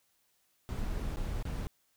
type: noise with dropouts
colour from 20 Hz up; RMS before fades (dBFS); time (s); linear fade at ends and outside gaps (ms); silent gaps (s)
brown; -35; 0.69-1.67; 0; 1.16-1.17 / 1.426-1.453
effects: white hiss -73 dBFS RMS until 1.96 s